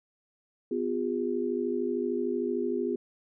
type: tone cluster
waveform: sine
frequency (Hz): 250.8 / 353.1 / 406.3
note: B3 / F4 / G#4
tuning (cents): +27 / +19 / -38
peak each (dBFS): -32 / -31 / -31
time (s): 0.71-2.96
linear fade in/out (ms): 5
effects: none